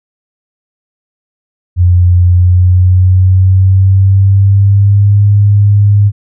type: tone with pitch glide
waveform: sine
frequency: 89 to 102.23 Hz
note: F2 to G#2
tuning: +33 to -27 cents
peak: -3 dBFS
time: 1.76-6.12 s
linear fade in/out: 50 ms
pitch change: +240 cents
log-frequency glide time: 2.3-5.22 s
effects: none